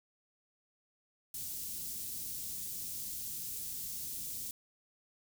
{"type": "band-stop noise", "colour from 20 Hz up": "white", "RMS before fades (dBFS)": -41, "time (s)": [1.34, 4.51], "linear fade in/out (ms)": 2, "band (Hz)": [210, 5900], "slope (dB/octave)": 12, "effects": []}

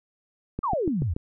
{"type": "click train", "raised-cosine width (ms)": 3, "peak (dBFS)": -16, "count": 5, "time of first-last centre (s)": [0.59, 1.165], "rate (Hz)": 6.96}
{"type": "exponential sweep", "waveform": "sine", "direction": "down", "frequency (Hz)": [1265, 72.6], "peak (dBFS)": -23, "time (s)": [0.63, 1.14], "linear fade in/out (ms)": 10}
{"effects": []}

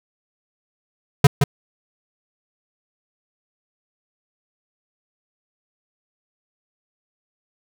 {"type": "tone with echo", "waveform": "square", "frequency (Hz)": 141.7, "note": "C#3", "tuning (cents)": 38, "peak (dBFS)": -6, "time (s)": [1.24, 1.27], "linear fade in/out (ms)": 5, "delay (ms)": 170, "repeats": 1, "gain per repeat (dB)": -7, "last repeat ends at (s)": 1.44, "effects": []}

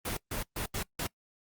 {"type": "noise bursts at uneven times", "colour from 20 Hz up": "pink", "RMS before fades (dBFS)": -34, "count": 5, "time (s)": [[0.05, 0.17], [0.31, 0.43], [0.56, 0.66], [0.74, 0.83], [0.99, 1.07]], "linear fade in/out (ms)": 5, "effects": ["noise-tail reverb RT60 0.1 s tail -23 dB re dry", "Opus 32 kbps"]}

